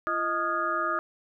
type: tone cluster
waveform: sine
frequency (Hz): 342.2 / 627 / 1233 / 1411 / 1663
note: F4 / D#5 / D#6 / F6 / G#6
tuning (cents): -35 / +13 / -16 / +17 / +2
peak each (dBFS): -36 / -34 / -27 / -33 / -36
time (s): 0.07-0.99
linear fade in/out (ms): 0
effects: none